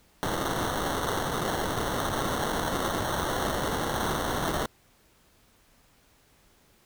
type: noise with sample-and-hold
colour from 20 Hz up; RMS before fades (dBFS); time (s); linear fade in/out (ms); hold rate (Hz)
violet; -29; 0.23-4.66; 0; 2450
effects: pink hiss -62 dBFS RMS until 6.85 s